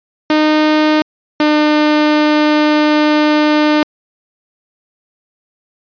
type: tone pair in turn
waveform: sawtooth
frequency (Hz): 306.8 / 301.7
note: D#4 / D4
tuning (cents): -24 / +47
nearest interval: unison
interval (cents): 29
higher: first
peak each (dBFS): -5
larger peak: neither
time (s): 0.3-1.02 / 1.4-3.83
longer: second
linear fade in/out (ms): 2
effects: resampled to 11025 Hz